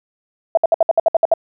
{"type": "tone bursts", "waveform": "sine", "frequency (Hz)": 659.3, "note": "E5", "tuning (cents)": 0, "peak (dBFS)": -8, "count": 10, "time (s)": [0.55, 1.338], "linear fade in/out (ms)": 2, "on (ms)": 23, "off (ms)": 62, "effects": []}